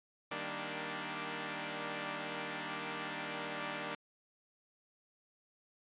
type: chord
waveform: 5% pulse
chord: Eb major seventh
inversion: none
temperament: equal with one note detuned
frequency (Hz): 155.56 / 196 / 234.3 / 293.7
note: Eb3 / G3 / Bb3 / D4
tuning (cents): 0 / 0 / +9 / 0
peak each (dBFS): -34 / -34 / -34 / -31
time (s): 0.31-3.95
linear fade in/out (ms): 5
effects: resampled to 8000 Hz